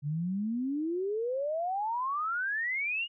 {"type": "exponential sweep", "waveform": "sine", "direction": "up", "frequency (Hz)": [140.1, 2911], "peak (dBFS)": -29, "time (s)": [0.02, 3.08], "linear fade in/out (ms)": 50, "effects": []}